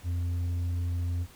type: tone with tanh clipping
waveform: sine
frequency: 87.31 Hz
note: F2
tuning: in tune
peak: -28 dBFS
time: 0.03-1.27 s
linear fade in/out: 50 ms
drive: 4 dB
effects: pink hiss -54 dBFS RMS until 1.35 s